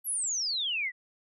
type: exponential sweep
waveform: sine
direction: down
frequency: 12000 to 1900 Hz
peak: -28 dBFS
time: 0.04-0.92 s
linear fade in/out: 50 ms
effects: none